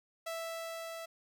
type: tone with level ramp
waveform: sawtooth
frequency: 659.3 Hz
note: E5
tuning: in tune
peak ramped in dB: -33 to -38 dBFS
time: 0.26-1.06 s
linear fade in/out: 10 ms
effects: 12-bit